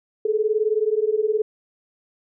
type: beating tone pair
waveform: sine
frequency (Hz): 421.5 / 440.5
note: G#4 / A4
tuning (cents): +26 / +2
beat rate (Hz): 19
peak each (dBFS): -21 / -21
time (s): 0.25-1.42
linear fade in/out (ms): 5
effects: none